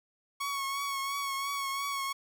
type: tone with vibrato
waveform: sawtooth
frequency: 1108.7 Hz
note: C#6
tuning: in tune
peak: -28 dBFS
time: 0.4-2.13 s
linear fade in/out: 10 ms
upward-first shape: triangle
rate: 2.9 Hz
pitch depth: 37 cents each way
effects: none